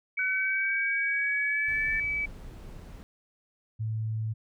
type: tone with pitch glide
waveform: sine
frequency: 2269 to 2293 Hz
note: C#7 to D7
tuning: +40 to -42 cents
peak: -27 dBFS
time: 0.17-2.26 s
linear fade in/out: 10 ms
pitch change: +18 cents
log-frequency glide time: 1.5-1.58 s
type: linear sweep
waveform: sine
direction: up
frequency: 1500 to 1782 Hz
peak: -29 dBFS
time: 0.19-2 s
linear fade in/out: 2 ms
type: noise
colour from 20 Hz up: brown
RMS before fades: -43 dBFS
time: 1.68-3.03 s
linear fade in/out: 0 ms
type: tone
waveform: sine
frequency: 110.1 Hz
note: A2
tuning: 2 cents sharp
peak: -28 dBFS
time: 3.79-4.34 s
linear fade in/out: 20 ms
effects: none